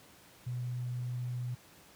sine tone, 123.47 Hz, B2, in tune, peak -33 dBFS, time 0.46-1.55 s, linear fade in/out 10 ms, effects pink hiss -58 dBFS RMS until 1.95 s + high-pass 80 Hz 12 dB/octave

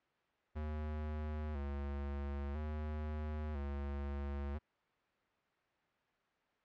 square tone with vibrato, 73.42 Hz, D2, in tune, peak -39 dBFS, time 0.55-4.59 s, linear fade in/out 20 ms, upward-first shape square, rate 0.5 Hz, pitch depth 66 cents each way, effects white hiss -75 dBFS RMS until 6.64 s + low-pass 2000 Hz 12 dB/octave

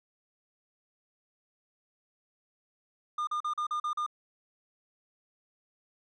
triangle tone bursts, 1211 Hz, D#6, 47 cents flat, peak -27 dBFS, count 7, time 3.18-4.064 s, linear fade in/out 5 ms, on 92 ms, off 40 ms, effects resampled to 22050 Hz

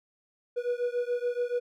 triangle beating tone pair, 483.3 / 490.3 Hz, B4 / B4, -38 / -13 cents, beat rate 7 Hz, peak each -28 / -29 dBFS, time 0.56-1.6 s, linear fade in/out 20 ms, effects none

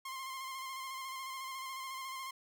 sawtooth tone with vibrato, 1058 Hz, C6, 19 cents sharp, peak -37 dBFS, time 0.05-2.31 s, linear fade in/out 5 ms, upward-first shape square, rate 14 Hz, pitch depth 26 cents each way, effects none

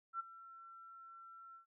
sine tone with ADSR envelope, 1349 Hz, E6, 40 cents sharp, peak -36 dBFS, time 0.13-1.66 s, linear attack 66 ms, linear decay 17 ms, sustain -17 dB, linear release 110 ms, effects none

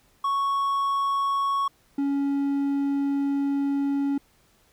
triangle tone pair in turn, 1108.7 / 279.7 Hz, C#6 / C#4, 0 / +16 cents, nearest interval 2 octaves, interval 2384 cents, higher first, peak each -20 dBFS, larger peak neither, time 0.24-1.68 / 1.98-4.18 s, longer second, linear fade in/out 5 ms, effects pink hiss -62 dBFS RMS until 4.72 s

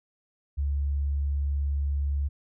sine tone, 70.8 Hz, C#2, 37 cents sharp, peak -24 dBFS, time 0.57-2.29 s, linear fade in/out 20 ms, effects none

